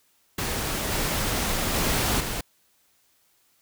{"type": "noise with level steps", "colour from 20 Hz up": "pink", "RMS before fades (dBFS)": [-28, -26, -24, -30], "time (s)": [0.38, 2.41], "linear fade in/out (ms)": 5, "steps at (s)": [0.91, 1.74, 2.2], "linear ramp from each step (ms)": 5, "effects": ["white hiss -65 dBFS RMS until 3.61 s"]}